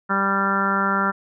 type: harmonic tone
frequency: 196.3 Hz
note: G3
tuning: 3 cents sharp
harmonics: 1 / 2 / 3 / 4 / 5 / 6 / 7 / 8 / 9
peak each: -25 / -31 / -32 / -31 / -27 / -29 / -21 / -31 / -31 dBFS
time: 0.09-1.12 s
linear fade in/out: 20 ms
effects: none